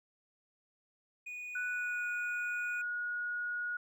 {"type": "tone", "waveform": "triangle", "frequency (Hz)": 2466, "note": "D#7", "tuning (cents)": -16, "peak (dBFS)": -39, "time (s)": [1.26, 2.82], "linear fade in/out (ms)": 10}
{"type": "tone with pitch glide", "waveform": "sine", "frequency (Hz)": [1480, 1448.7], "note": ["F#6", "F#6"], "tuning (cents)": [0, -37], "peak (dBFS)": -34, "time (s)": [1.55, 3.77], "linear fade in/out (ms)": 5, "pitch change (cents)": -37, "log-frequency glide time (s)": [1.67, 2.08]}
{"effects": []}